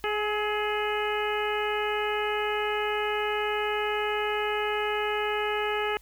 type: harmonic tone with a mistuned harmonic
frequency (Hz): 420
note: G#4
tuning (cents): +19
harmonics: 1 / 2 / 3 / 4 / 5 / 6 / 7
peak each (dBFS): -29 / -32 / -34 / -35 / -36 / -37 / -37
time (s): 0.04-5.97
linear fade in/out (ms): 0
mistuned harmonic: 3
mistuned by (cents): +28
effects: added 50 Hz sine -52 dBFS peak until 6.01 s + white hiss -59 dBFS RMS until 6.01 s